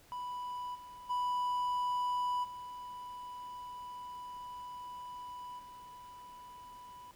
triangle tone with level steps, 987.8 Hz, B5, in tune, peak -36 / -46 / -29 / -41 / -47 dBFS, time 0.12-7.11 s, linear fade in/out 0 ms, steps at 0.74 / 1.09 / 2.43 / 5.58 s, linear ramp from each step 20 ms, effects pink hiss -62 dBFS RMS until 7.15 s

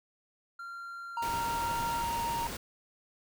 triangle tone, 1382 Hz, F6, 19 cents flat, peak -38 dBFS, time 0.59-2.02 s, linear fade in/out 5 ms
triangle tone with vibrato, 932.3 Hz, A#5, in tune, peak -29 dBFS, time 1.17-2.47 s, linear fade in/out 2 ms, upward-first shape sine, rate 19 Hz, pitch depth 10 cents each way
pink noise, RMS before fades -39 dBFS, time 1.22-2.57 s, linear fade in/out 5 ms
effects none

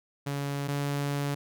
sawtooth tone pair in turn, 141.4 / 142.55 Hz, C#3 / C#3, +35 / +49 cents, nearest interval unison, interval 14 cents, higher second, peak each -26 / -24 dBFS, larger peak second, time 0.26-0.68 / 0.68-1.35 s, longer second, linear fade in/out 10 ms, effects none

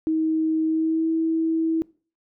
sine tone with pitch glide, 317.5 to 324.2 Hz, D#4 to E4, +35 to -29 cents, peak -19 dBFS, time 0.07-1.82 s, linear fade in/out 0 ms, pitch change +36 cents, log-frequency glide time 0.66-1.09 s, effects noise-tail reverb RT60 0.4 s tail -23 dB re dry

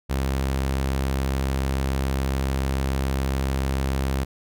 sawtooth tone, 67 Hz, C2, 42 cents sharp, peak -18 dBFS, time 0.09-4.25 s, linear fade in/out 20 ms, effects none

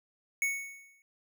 square tone with exponential decay, 2217 Hz, C#7, in tune, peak -26 dBFS, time 0.42-1.02 s, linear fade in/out 1 ms, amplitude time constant 130 ms, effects none

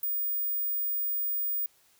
sine tone, 15000 Hz, A#9, 10 cents sharp, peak -27 dBFS, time 0.03-1.66 s, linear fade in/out 2 ms, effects white hiss -64 dBFS RMS until 1.99 s

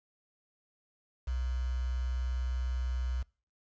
sine tone with quantisation, 62.8 Hz, B1, 30 cents sharp, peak -30 dBFS, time 1.27-3.23 s, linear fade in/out 10 ms, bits 8, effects noise-tail reverb RT60 0.4 s tail -25 dB re dry + resampled to 16000 Hz

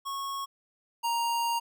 square tone pair in turn, 1100 / 934.7 Hz, C#6 / A#5, -14 / +4 cents, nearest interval minor third, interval 282 cents, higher first, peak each -33 / -27 dBFS, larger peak second, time 0.05-0.46 / 1.03-1.6 s, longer second, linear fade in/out 20 ms, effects none

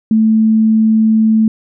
sine tone, 220 Hz, A3, in tune, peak -7 dBFS, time 0.11-1.48 s, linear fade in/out 2 ms, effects none

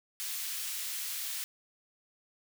white high-pass noise, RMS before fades -37 dBFS, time 0.2-1.44 s, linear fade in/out 0 ms, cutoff 1900 Hz, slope 12 dB/octave, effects none

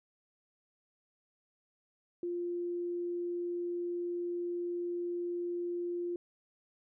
sine tone, 349.2 Hz, F4, in tune, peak -33 dBFS, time 2.23-6.16 s, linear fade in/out 2 ms, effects none

